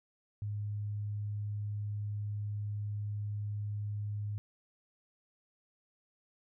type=tone; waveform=sine; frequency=103.83 Hz; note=G#2; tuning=in tune; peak=-34 dBFS; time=0.42-4.38 s; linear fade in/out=0 ms; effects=none